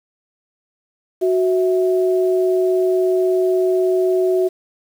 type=tone pair together; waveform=sine; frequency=370 / 653.7 Hz; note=F#4 / E5; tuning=0 / -15 cents; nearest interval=minor seventh; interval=985 cents; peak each=-14 / -22 dBFS; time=1.21-4.49 s; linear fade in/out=20 ms; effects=7-bit